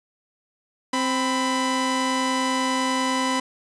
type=tone pair together; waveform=sawtooth; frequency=261.6 / 996.3 Hz; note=C4 / B5; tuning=0 / +15 cents; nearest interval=octave + major seventh; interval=2315 cents; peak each=-20 dBFS; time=0.93-3.4 s; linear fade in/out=5 ms; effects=resampled to 22050 Hz